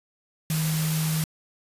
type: tone in noise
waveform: sine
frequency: 157.6 Hz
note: D#3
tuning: 23 cents sharp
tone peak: -23 dBFS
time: 0.5-1.24 s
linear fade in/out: 2 ms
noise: white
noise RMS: -31 dBFS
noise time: 0.5-1.24 s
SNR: +5 dB
effects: resampled to 32000 Hz